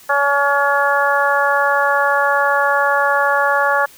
harmonic tone, 282.6 Hz, C#4, 34 cents sharp, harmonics 2 / 3 / 4 / 5 / 6, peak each -19 / -19 / -19 / -19 / -19 dBFS, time 0.09-3.86 s, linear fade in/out 10 ms, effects white hiss -44 dBFS RMS until 3.97 s

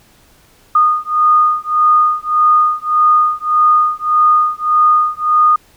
sine beating tone pair, 1228 / 1229.7 Hz, D#6 / D#6, -23 / -21 cents, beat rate 1.7 Hz, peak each -12 dBFS, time 0.75-5.56 s, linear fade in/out 5 ms, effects pink hiss -49 dBFS RMS until 5.76 s

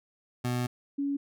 25% pulse / sine tone pair in turn, 123.47 / 281.2 Hz, B2 / C#4, 0 / +25 cents, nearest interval octave + major second, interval 1425 cents, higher second, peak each -24 / -27 dBFS, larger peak first, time 0.44-0.67 / 0.98-1.17 s, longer first, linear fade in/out 10 ms, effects none

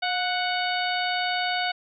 harmonic tone with a mistuned harmonic, 740 Hz, F#5, in tune, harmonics 1 / 2 / 3 / 4 / 5 / 6, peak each -27 / -30 / -32 / -33 / -34 / -35 dBFS, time 0.02-1.72 s, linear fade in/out 10 ms, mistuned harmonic 1, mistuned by -46 cents, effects none

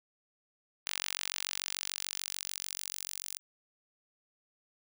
sawtooth tone with high-pass filter sweep, 46.83 Hz, F#1, 22 cents sharp, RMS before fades -39 dBFS, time 0.86-3.39 s, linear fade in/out 0 ms, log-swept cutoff 2700 to 7200 Hz, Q 0.81, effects none

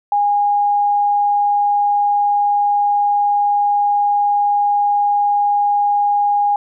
sine tone, 819 Hz, G#5, 24 cents flat, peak -12 dBFS, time 0.12-6.56 s, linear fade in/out 2 ms, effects none

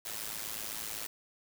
white noise with amplitude modulation, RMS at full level -36 dBFS, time 0.05-1.07 s, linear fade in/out 5 ms, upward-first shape sine, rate 108 Hz, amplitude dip 80%, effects none

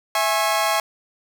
sawtooth chord, C# minor, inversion first, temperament equal with one note detuned, 659.3 / 830.6 / 1087.2 Hz, E5 / G#5 / C#6, 0 / 0 / -34 cents, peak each -19 dBFS, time 0.15-0.8 s, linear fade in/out 2 ms, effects none

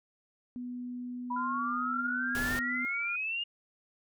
sine tone with pitch glide, 246.5 to 248.6 Hz, B3 to B3, -3 to +12 cents, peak -36 dBFS, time 0.56-2.85 s, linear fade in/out 0 ms, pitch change +15 cents, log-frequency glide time 0.98-2.59 s
sine exponential sweep, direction up, 966 to 2862 Hz, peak -31 dBFS, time 1.3-3.44 s, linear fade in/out 10 ms
sine tone, 1396.9 Hz, F6, in tune, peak -37 dBFS, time 1.36-3.16 s, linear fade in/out 5 ms
pink noise, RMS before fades -37 dBFS, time 2.35-2.59 s, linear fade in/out 0 ms
effects none

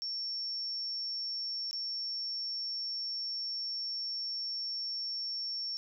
sine tone with dropouts, 5460 Hz, F8, 40 cents flat, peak -34 dBFS, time 0.02-5.77 s, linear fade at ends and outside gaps 0 ms, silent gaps 1.711-1.73 s, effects none

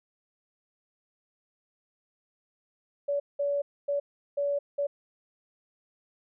sine tone bursts at uneven times, 570 Hz, C#5, 48 cents sharp, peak -25 dBFS, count 5, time 3.08-3.2 / 3.39-3.62 / 3.88-4 / 4.37-4.59 / 4.78-4.87 s, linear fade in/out 10 ms, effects none

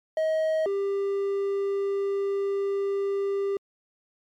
triangle tone pair in turn, 633 / 396.7 Hz, D#5 / G4, +30 / +21 cents, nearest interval minor sixth, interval 809 cents, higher first, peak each -20 / -22 dBFS, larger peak first, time 0.17-0.66 / 0.66-3.57 s, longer second, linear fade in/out 2 ms, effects MP3 96 kbps

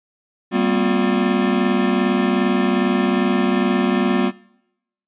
square tone cluster, 195.9 / 233.1 / 255.6 / 356.8 Hz, G3 / A#3 / C4 / F4, -1 / 0 / -40 / +37 cents, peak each -22 dBFS, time 0.51-4.32 s, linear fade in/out 50 ms, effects noise-tail reverb RT60 0.8 s tail -22 dB re dry + resampled to 8000 Hz

